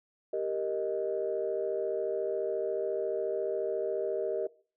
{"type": "chord", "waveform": "sine", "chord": "Eb major", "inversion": "first", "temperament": "equal", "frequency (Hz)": [392, 466.2, 622.3], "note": ["G4", "Bb4", "Eb5"], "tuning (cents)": [0, 0, 0], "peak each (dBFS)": -33, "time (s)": [0.33, 4.47], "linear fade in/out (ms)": 5, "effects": ["noise-tail reverb RT60 0.4 s tail -20 dB re dry", "tanh soft clip ceiling -20 dBFS"]}